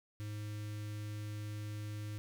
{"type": "tone with notch filter", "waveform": "square", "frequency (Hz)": 105.3, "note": "G#2", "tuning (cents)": 24, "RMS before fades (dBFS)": -42, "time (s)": [0.2, 2.18], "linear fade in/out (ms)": 0, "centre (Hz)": 780, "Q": 0.69, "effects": []}